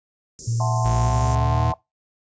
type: band-stop noise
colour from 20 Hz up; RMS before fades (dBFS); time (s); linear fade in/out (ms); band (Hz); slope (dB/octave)
white; -31; 0.39-1.35; 0; 450 to 5500; 48
type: tone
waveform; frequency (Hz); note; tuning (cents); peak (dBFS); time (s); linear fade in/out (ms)
sine; 115.6; A#2; -14; -20; 0.47-1.71; 10
type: chord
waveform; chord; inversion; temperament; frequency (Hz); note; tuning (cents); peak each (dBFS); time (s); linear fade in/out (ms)
sine; F# half-diminished seventh; third; equal; 659.3 / 740 / 880 / 1046.5; E5 / F#5 / A5 / C6; 0 / 0 / 0 / 0; -29; 0.6-1.74; 2
type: exponential sweep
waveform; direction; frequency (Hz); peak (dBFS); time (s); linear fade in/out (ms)
40% pulse; up; 55 to 81.9; -22; 0.84-1.73; 20
effects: noise-tail reverb RT60 0.2 s tail -22 dB re dry + resampled to 16000 Hz